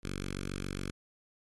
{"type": "tone with notch filter", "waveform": "5% pulse", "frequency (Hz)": 47.26, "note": "F#1", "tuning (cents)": 37, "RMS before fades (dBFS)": -38, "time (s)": [0.03, 0.91], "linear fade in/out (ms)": 10, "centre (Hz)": 680, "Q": 0.61, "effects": ["AAC 32 kbps"]}